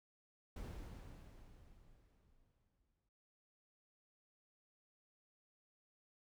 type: noise with exponential decay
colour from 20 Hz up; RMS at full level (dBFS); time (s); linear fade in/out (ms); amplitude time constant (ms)
brown; -45; 0.56-3.09; 5; 550
effects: none